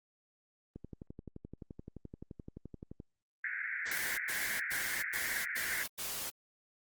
click train, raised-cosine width 3 ms, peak -32 dBFS, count 27, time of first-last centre 0.76-3.001 s, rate 11.6 Hz
pink band-pass noise, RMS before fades -38 dBFS, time 3.44-5.83 s, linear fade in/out 2 ms, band 1500 to 2200 Hz, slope 96 dB/octave
white noise bursts, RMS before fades -39 dBFS, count 6, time 3.85-6.305 s, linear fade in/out 20 ms, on 330 ms, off 95 ms
effects Opus 24 kbps

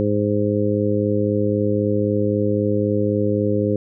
harmonic tone, 103.83 Hz, G#2, in tune, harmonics 1 / 2 / 3 / 4 / 5, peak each -23 / -23 / -23 / -23 / -23 dBFS, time 0-3.76 s, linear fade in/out 0 ms, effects none

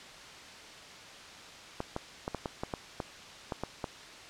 clicks, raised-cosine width 1 ms, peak -19 dBFS, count 11, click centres 1.804 / 1.964 / 2.279 / 2.347 / 2.458 / 2.635 / 2.738 / 3.002 / 3.522 / 3.636 / 3.842 s, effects white hiss -48 dBFS RMS until 4.29 s + low-pass 5000 Hz 12 dB/octave

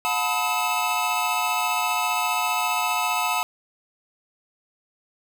square tone cluster, 721 / 879 / 994 / 1277 / 2622 Hz, F#5 / A5 / B5 / D#6 / E7, -45 / -2 / +11 / +45 / -10 cents, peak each -29 dBFS, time 0.05-3.43 s, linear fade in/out 0 ms, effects none

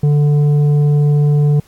triangle tone with tanh clipping, 146.83 Hz, D3, in tune, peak -10 dBFS, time 0.03-1.6 s, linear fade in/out 5 ms, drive 11 dB, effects pink hiss -50 dBFS RMS until 1.67 s + AAC 64 kbps

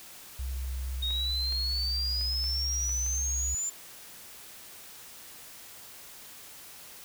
sine tone with vibrato, 64.3 Hz, C2, 30 cents flat, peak -31 dBFS, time 0.39-3.55 s, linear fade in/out 5 ms, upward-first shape square, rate 0.64 Hz, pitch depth 10 cents each way
sine exponential sweep, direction up, 3711 to 7190 Hz, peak -29 dBFS, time 1.02-3.7 s, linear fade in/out 10 ms
clicks, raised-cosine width 0.3 ms, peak -30 dBFS, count 6, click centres 1.107 / 1.524 / 2.212 / 2.441 / 2.893 / 3.064 s
effects white hiss -48 dBFS RMS until 7.04 s

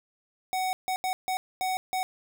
square tone bursts at uneven times, 747 Hz, F#5, 16 cents sharp, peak -27 dBFS, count 6, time 0.53-0.73 / 0.88-0.96 / 1.04-1.13 / 1.28-1.37 / 1.61-1.77 / 1.93-2.03 s, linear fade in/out 0 ms, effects none

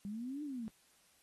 sine exponential two-way sweep, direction up then down, 195.4 to 304.8 to 211.9 Hz, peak -39 dBFS, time 0.05-0.68 s, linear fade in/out 0 ms, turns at 0.43 s, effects white hiss -69 dBFS RMS until 1.22 s + AAC 32 kbps

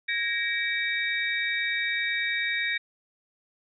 sine tone cluster, 1645 / 1873 / 2303 / 3729 Hz, G#6 / A#6 / D7 / A#7, -17 / +8 / -34 / 0 cents, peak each -35 / -29 / -29 / -33 dBFS, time 0.08-2.78 s, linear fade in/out 10 ms, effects none

